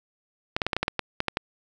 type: clicks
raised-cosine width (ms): 0.3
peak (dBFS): -8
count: 11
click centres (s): 0.565 / 0.618 / 0.666 / 0.732 / 0.766 / 0.83 / 0.881 / 0.993 / 1.204 / 1.283 / 1.371
effects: none